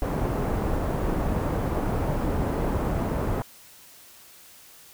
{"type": "low-pass noise", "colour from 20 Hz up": "pink", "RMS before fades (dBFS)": -26, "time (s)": [0.02, 3.42], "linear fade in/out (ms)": 0, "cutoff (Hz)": 880, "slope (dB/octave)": 12, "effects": ["white hiss -50 dBFS RMS until 4.93 s"]}